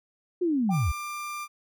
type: linear sweep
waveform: sine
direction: down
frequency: 370 to 57.8 Hz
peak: -22 dBFS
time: 0.41-0.92 s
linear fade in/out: 10 ms
type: tone with exponential decay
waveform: sine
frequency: 784 Hz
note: G5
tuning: in tune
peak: -27 dBFS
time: 0.69-0.93 s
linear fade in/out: 5 ms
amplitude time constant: 52 ms
type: tone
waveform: 30% pulse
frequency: 1190 Hz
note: D6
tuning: 22 cents sharp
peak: -30 dBFS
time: 0.7-1.48 s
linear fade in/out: 50 ms
effects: none